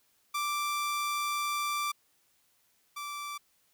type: tone pair in turn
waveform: sawtooth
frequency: 1174.7 / 1166.6 Hz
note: D6 / D6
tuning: 0 / -12 cents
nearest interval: unison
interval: 12 cents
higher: first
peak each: -26 / -33 dBFS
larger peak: first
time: 0.34-1.92 / 2.96-3.38 s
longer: first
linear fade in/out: 10 ms
effects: white hiss -70 dBFS RMS until 3.73 s